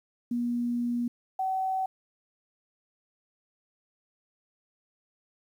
sine tone pair in turn, 240 / 759.1 Hz, B3 / F#5, -49 / +44 cents, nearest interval octave + minor sixth, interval 1993 cents, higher second, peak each -26 dBFS, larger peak neither, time 0.31-1.08 / 1.39-1.86 s, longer first, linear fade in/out 5 ms, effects 10-bit

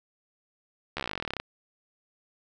slowing click train, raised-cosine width 0.3 ms, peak -15 dBFS, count 21, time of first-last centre 0.97-1.4 s, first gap 13 ms, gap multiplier 1.05, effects none

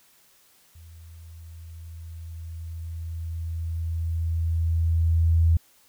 sine tone with level ramp, 82.41 Hz, E2, in tune, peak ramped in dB -44 to -15 dBFS, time 0.75-5.57 s, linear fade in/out 5 ms, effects white hiss -59 dBFS RMS until 5.88 s

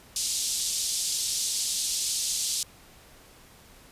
white band-pass noise, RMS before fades -29 dBFS, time 0.16-2.63 s, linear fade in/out 2 ms, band 3700 to 9100 Hz, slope 24 dB/octave, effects pink hiss -53 dBFS RMS until 3.91 s + resampled to 32000 Hz

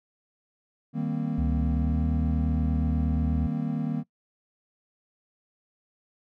triangle chord, C minor seventh, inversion first, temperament equal, 155.56 / 196 / 233.1 / 261.6 Hz, Eb3 / G3 / Bb3 / C4, 0 / 0 / 0 / 0 cents, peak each -28 / -33 / -28 / -32 dBFS, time 0.93-4.04 s, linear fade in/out 50 ms
sine tone with pitch glide, 71 to 75.05 Hz, C#2 to D2, +42 to +38 cents, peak -25 dBFS, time 1.38-3.47 s, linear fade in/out 5 ms, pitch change +96 cents, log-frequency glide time 1.76-1.98 s
effects noise-tail reverb RT60 0.1 s tail -22 dB re dry

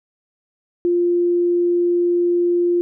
sine tone, 349.2 Hz, F4, in tune, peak -14 dBFS, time 0.85-2.81 s, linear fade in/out 0 ms, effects none

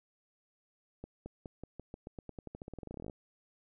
accelerating click train, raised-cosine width 2 ms, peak -30 dBFS, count 27, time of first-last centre 1.04-3.098 s, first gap 220 ms, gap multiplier 0.9, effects none

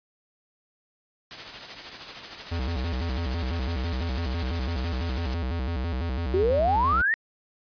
white noise with tremolo, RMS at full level -35 dBFS, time 1.31-5.34 s, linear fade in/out 0 ms, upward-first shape triangle, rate 13 Hz, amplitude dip 55%
square tone with vibrato, 73.42 Hz, D2, in tune, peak -27 dBFS, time 2.51-7.02 s, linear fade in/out 10 ms, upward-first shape square, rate 6 Hz, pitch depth 250 cents each way
sine exponential sweep, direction up, 360 to 1900 Hz, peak -20 dBFS, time 6.34-7.14 s, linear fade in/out 0 ms
effects resampled to 11025 Hz

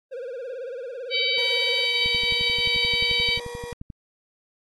triangle tone with vibrato, 503 Hz, B4, 32 cents sharp, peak -29 dBFS, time 0.11-1.86 s, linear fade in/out 20 ms, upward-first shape sine, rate 18 Hz, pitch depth 130 cents each way
harmonic tone, 765 Hz, G5, 42 cents flat, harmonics 3 / 4 / 5 / 6, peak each -25 / -26 / -27 / -28 dBFS, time 1.1-3.4 s, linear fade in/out 50 ms
35% pulse tone, 479.2 Hz, A#4, 48 cents sharp, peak -32 dBFS, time 1.38-3.73 s, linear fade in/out 0 ms
click train, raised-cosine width 5 ms, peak -24 dBFS, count 22, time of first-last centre 2.06-3.902 s, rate 11.4 Hz
effects AAC 32 kbps

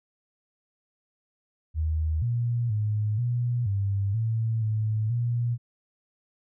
sine tone with pitch steps, 78.8 / 118.9 / 106.2 / 121 / 99.3 / 112.7 / 108.6 / 119.3 Hz, D#2 / A#2 / G#2 / B2 / G2 / A2 / A2 / A#2, +23 / +35 / +39 / -35 / +23 / +42 / -22 / +41 cents, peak -23 dBFS, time 1.74-5.58 s, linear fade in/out 50 ms, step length 480 ms, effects none

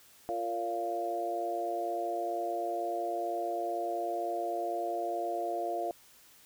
harmonic tone with a mistuned harmonic, 115.8 Hz, A#2, 11 cents flat, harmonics 3 / 4 / 5 / 6, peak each -38 / -40 / -39 / -33 dBFS, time 0.29-5.91 s, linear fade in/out 0 ms, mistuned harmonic 5, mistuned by -19 cents, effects white hiss -59 dBFS RMS until 6.45 s

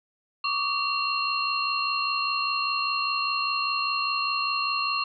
sine tone cluster, 1130 / 1195 / 2745 / 4213 Hz, C#6 / D6 / F7 / C8, +33 / +30 / -31 / +11 cents, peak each -28 / -33 / -29 / -30 dBFS, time 0.44-5.04 s, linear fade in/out 5 ms, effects none

